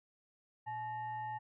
sine tone with frequency modulation, 859 Hz, A5, 42 cents flat, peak -38 dBFS, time 0.66-1.39 s, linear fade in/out 20 ms, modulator 979 Hz, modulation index 0.49, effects none

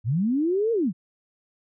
sine linear two-way sweep, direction up then down, 98.3 to 472.5 to 148.6 Hz, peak -20 dBFS, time 0.04-0.93 s, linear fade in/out 50 ms, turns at 0.72 s, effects none

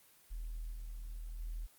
sine tone with level steps, 40.23 Hz, E1, 41 cents flat, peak -39 / -41 / -38 dBFS, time 0.3-1.67 s, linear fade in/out 20 ms, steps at 0.72 / 1.39 s, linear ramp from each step 10 ms, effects white hiss -64 dBFS RMS until 1.78 s + Opus 24 kbps

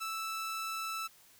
sawtooth tone, 1318.5 Hz, E6, in tune, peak -32 dBFS, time 0-1.08 s, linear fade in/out 20 ms, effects white hiss -61 dBFS RMS until 1.39 s

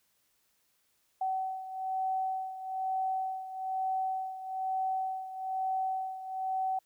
sine beating tone pair, 758 / 759.1 Hz, F#5 / F#5, +42 / +44 cents, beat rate 1.1 Hz, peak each -32 / -37 dBFS, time 1.21-6.79 s, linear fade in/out 5 ms, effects white hiss -73 dBFS RMS until 6.85 s

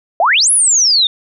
sine exponential two-way sweep, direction up then down, 620 to 11000 to 3554 Hz, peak -8 dBFS, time 0.2-1.07 s, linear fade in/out 2 ms, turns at 0.51 s, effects none

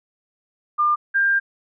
sine tone pair in turn, 1200 / 1595.9 Hz, D6 / G6, +37 / +31 cents, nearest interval perfect fourth, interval 494 cents, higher second, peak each -15 dBFS, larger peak neither, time 0.78-0.96 / 1.14-1.4 s, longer second, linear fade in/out 20 ms, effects none

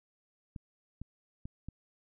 clicks, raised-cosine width 5 ms, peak -29 dBFS, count 4, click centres 0.562 / 1.016 / 1.455 / 1.686 s, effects none

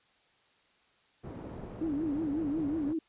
white low-pass noise, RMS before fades -43 dBFS, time 1.23-2.94 s, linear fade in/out 20 ms, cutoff 400 Hz, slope 12 dB/octave
sine tone with vibrato, 302.2 Hz, D4, 50 cents sharp, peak -29 dBFS, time 1.81-2.99 s, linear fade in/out 5 ms, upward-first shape triangle, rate 5.5 Hz, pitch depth 180 cents each way
effects white hiss -67 dBFS RMS until 3.08 s + resampled to 8000 Hz

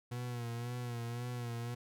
40% pulse tone with vibrato, 120.2 Hz, B2, 46 cents flat, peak -37 dBFS, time 0.11-1.75 s, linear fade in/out 10 ms, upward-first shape sine, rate 1.9 Hz, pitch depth 46 cents each way, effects none

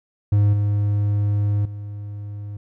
triangle tone with level steps, 102.8 Hz, G#2, 17 cents flat, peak -11 / -15 / -27 dBFS, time 0.32-2.57 s, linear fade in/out 5 ms, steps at 0.53 / 1.65 s, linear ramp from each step 5 ms, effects none

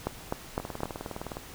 two click trains, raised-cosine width 1 ms, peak -14 / -21 dBFS, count 4 / 16, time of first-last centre 0.07-0.833 / 0.6-1.369 s, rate 3.93 / 19.5 Hz, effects pink hiss -46 dBFS RMS until 1.54 s

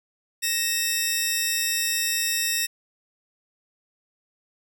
10% pulse tone pair together, 1864.7 / 2637 Hz, A#6 / E7, 0 / 0 cents, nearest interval tritone, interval 600 cents, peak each -16 / -17 dBFS, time 0.42-2.67 s, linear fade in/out 20 ms, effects none

